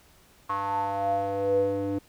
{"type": "tone with band-pass filter sweep", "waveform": "square", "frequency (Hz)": 99.1, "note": "G2", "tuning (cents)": 19, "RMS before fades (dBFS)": -27, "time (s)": [0.49, 1.99], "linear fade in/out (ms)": 10, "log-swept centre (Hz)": [1100, 360], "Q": 8.5, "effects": ["pink hiss -58 dBFS RMS until 2.08 s"]}